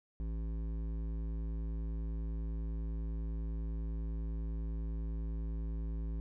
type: tone with hard clipping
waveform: sine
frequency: 55 Hz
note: A1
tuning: in tune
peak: -37 dBFS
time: 0.2-6.2 s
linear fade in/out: 0 ms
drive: 12 dB
effects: none